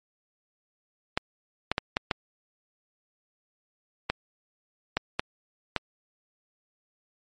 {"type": "clicks", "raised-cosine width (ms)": 0.3, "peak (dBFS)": -8, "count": 9, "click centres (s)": [1.175, 1.716, 1.781, 1.969, 2.112, 4.1, 4.97, 5.195, 5.763], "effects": ["MP3 48 kbps"]}